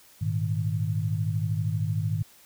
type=chord; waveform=sine; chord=Ab suspended second; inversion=none; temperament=just; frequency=103.83 / 116.8 / 155.74 Hz; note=Ab2 / Bb2 / Eb3; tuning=0 / +4 / +2 cents; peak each=-27 / -31 / -29 dBFS; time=0.21-2.23 s; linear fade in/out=10 ms; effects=white hiss -55 dBFS RMS until 2.45 s